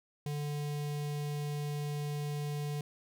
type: tone with notch filter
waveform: square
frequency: 146.83 Hz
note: D3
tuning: in tune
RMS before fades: -36 dBFS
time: 0.26-2.81 s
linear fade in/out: 2 ms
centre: 1400 Hz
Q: 1.4
effects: none